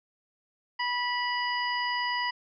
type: harmonic tone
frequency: 979 Hz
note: B5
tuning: 15 cents flat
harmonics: 1 / 2 / 3 / 5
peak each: -30 / -31 / -36 / -37 dBFS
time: 0.79-2.31 s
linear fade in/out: 10 ms
effects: none